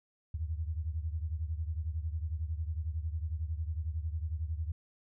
sine beating tone pair, 76.9 / 87.9 Hz, D#2 / F2, -20 / +12 cents, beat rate 11 Hz, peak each -34 / -38 dBFS, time 0.34-4.72 s, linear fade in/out 5 ms, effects none

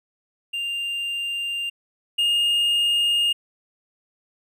triangle tone pair in turn, 2794 / 2836 Hz, F7 / F7, 0 / +26 cents, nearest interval unison, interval 26 cents, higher second, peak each -23 / -16 dBFS, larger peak second, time 0.53-1.7 / 2.18-3.33 s, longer first, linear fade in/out 10 ms, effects none

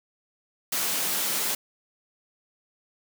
white high-pass noise, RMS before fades -27 dBFS, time 0.72-1.55 s, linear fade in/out 5 ms, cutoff 140 Hz, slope 96 dB/octave, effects none

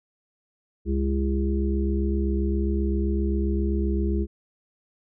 harmonic tone with a mistuned harmonic, 67.6 Hz, C#2, 43 cents flat, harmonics 1 / 3 / 5 / 6, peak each -23 / -28 / -29 / -33 dBFS, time 0.85-4.27 s, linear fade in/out 50 ms, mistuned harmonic 1, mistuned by +16 cents, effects none

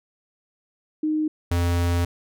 sine / square tone pair in turn, 308.6 / 86.65 Hz, D#4 / F2, -14 / -13 cents, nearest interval octave + minor seventh, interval 2199 cents, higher first, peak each -20 dBFS, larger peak neither, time 1.03-1.28 / 1.51-2.05 s, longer second, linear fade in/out 5 ms, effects none

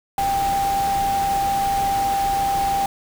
sine tone in noise, 791 Hz, G5, 15 cents sharp, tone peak -18 dBFS, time 0.18-2.86 s, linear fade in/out 2 ms, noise pink, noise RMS -30 dBFS, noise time 0.18-2.86 s, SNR +9 dB, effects none

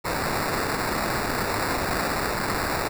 white noise with sample-and-hold, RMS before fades -26 dBFS, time 0.04-2.89 s, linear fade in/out 20 ms, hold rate 3150 Hz, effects none

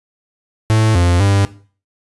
45% pulse tone with pitch steps, 109.7 / 87.5 / 99.5 Hz, A2 / F2 / G2, -5 / +4 / +26 cents, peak -10 dBFS, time 0.7-1.45 s, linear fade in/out 0 ms, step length 250 ms, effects noise-tail reverb RT60 0.4 s tail -17 dB re dry + resampled to 24000 Hz

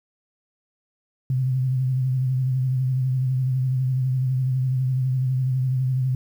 sine tone with vibrato, 129.5 Hz, C3, 17 cents flat, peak -19 dBFS, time 1.3-6.15 s, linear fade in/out 2 ms, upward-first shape sine, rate 12 Hz, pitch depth 42 cents each way, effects 9-bit

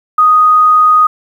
sine tone, 1244.5 Hz, D#6, in tune, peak -4 dBFS, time 0.18-1.07 s, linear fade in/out 5 ms, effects 7-bit

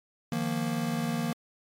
square chord, Eb suspended second, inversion none, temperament just, 155.56 / 175.01 / 233.3 Hz, Eb3 / F3 / Bb3, 0 / +4 / +2 cents, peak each -34 / -35 / -31 dBFS, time 0.32-1.33 s, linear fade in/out 2 ms, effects MP3 64 kbps

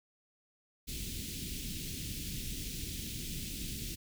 pink band-stop noise, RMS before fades -40 dBFS, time 0.87-3.96 s, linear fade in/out 20 ms, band 310 to 2700 Hz, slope 24 dB/octave, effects none

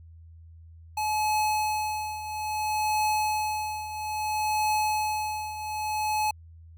square tone with tremolo, 854 Hz, G#5, 48 cents sharp, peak -23 dBFS, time 0.97-6.31 s, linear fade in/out 5 ms, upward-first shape triangle, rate 0.6 Hz, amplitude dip 75%, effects added 82 Hz sine -46 dBFS peak until 6.77 s

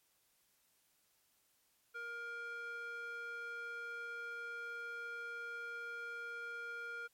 square tone with band-pass filter, 470 Hz, A#4, 14 cents sharp, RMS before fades -45 dBFS, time 1.94-7.08 s, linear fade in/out 20 ms, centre 1600 Hz, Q 4.8, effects white hiss -75 dBFS RMS until 7.13 s + MP3 64 kbps

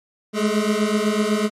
25% pulse beating tone pair, 207.7 / 215.7 Hz, G#3 / A3, 0 / -34 cents, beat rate 8 Hz, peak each -17 dBFS, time 0.33-1.5 s, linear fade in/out 50 ms, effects low-pass 10000 Hz 12 dB/octave + MP3 64 kbps

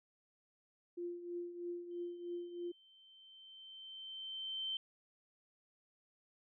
sine tone with tremolo, 348.7 Hz, F4, 3 cents flat, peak -38 dBFS, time 0.97-2.72 s, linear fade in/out 10 ms, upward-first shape triangle, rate 3.1 Hz, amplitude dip 70%
sine tone with exponential growth, 3104 Hz, G7, 18 cents flat, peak -36 dBFS, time 1.91-4.77 s, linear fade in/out 2 ms, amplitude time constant 620 ms
effects none

